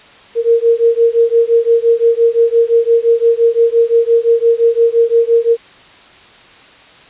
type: beating tone pair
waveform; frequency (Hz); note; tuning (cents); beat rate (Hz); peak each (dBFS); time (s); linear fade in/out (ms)
sine; 460.9 / 466.7; A#4 / A#4; -20 / +2; 5.8; -11; 0.35-5.57; 50
effects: white hiss -41 dBFS RMS until 7.09 s + resampled to 8000 Hz